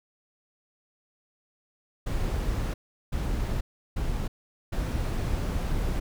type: noise bursts at uneven times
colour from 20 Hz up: brown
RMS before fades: -28 dBFS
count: 4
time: 2.06-2.74 / 3.12-3.61 / 3.96-4.28 / 4.72-6 s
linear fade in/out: 10 ms
effects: none